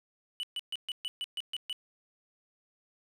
triangle tone bursts, 2965 Hz, F#7, 3 cents sharp, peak -31 dBFS, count 9, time 0.4-1.728 s, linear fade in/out 0 ms, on 32 ms, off 130 ms, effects none

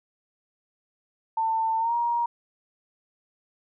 sine tone with pitch glide, 895 to 944.9 Hz, A5 to A#5, +29 to +23 cents, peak -22 dBFS, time 1.37-2.26 s, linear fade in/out 5 ms, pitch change +94 cents, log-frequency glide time 1.78-1.94 s, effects none

